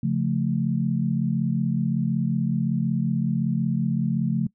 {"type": "chord", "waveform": "sine", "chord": "Db augmented", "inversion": "none", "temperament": "equal", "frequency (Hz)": [138.59, 174.61, 220], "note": ["Db3", "F3", "A3"], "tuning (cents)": [0, 0, 0], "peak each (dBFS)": -25, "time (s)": [0.03, 4.47], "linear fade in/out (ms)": 5, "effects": ["noise-tail reverb RT60 0.1 s tail -22 dB re dry"]}